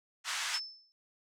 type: band-pass noise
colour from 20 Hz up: pink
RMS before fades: -36 dBFS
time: 0.24-0.6 s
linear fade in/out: 50 ms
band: 1100 to 8200 Hz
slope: 24 dB/octave
type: tone with exponential decay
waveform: sine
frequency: 5274 Hz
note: E8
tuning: in tune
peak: -30 dBFS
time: 0.54-0.92 s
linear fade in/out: 0 ms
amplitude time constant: 81 ms
effects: none